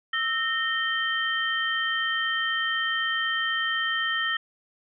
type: tone cluster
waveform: sine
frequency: 1313 / 1842 / 3121 Hz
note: E6 / A#6 / G7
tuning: -7 / -21 / -8 cents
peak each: -31 / -26 / -29 dBFS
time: 0.13-4.37 s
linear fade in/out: 5 ms
effects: none